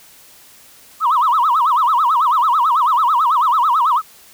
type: tone with vibrato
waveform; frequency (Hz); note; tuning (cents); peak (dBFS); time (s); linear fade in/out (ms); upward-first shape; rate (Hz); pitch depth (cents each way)
sine; 1108.7; C#6; 0; -10; 1-4.02; 50; sine; 9.1; 290
effects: tanh soft clip ceiling -8 dBFS + white hiss -45 dBFS RMS until 4.33 s